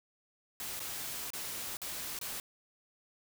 white noise with dropouts, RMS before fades -40 dBFS, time 0.6-2.4 s, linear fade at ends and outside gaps 1 ms, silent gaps 0.795-0.802 / 1.304-1.334 / 1.77-1.817 / 2.189-2.213 s, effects none

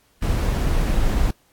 brown noise, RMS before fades -19 dBFS, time 0.22-1.31 s, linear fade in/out 5 ms, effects pink hiss -60 dBFS RMS until 1.52 s + AAC 64 kbps

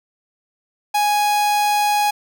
45% pulse tone, 830.6 Hz, G#5, in tune, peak -15 dBFS, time 0.94-2.11 s, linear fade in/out 10 ms, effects none

